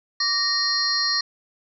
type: tone cluster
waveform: sine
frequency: 1158 / 1857 / 4248 / 4752 / 5550 Hz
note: D6 / A#6 / C8 / D8 / F8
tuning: -25 / -7 / +25 / +20 / -12 cents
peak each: -31 / -27 / -22 / -29 / -28 dBFS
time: 0.2-1.21 s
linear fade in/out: 5 ms
effects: none